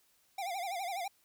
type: tone with vibrato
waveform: square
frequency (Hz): 740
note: F#5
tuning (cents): 0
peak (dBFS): -36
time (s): 0.38-1.08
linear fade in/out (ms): 5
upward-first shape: sine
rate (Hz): 12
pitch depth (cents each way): 140
effects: white hiss -70 dBFS RMS until 1.24 s